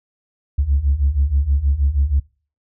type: beating tone pair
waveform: sine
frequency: 66.6 / 72.9 Hz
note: C2 / D2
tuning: +31 / -12 cents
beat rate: 6.3 Hz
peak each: -18 / -15 dBFS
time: 0.58-2.2 s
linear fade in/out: 10 ms
effects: noise-tail reverb RT60 0.4 s tail -25 dB re dry + tanh soft clip ceiling -8 dBFS